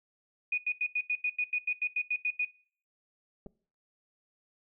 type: tone bursts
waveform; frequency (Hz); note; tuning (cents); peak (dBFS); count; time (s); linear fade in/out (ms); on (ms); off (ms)
sine; 2470; D#7; -13; -26; 14; 0.52-2.45; 5; 58; 86
type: clicks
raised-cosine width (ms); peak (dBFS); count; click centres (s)
2; -33; 2; 3.462 / 3.467
effects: noise-tail reverb RT60 0.5 s tail -22 dB re dry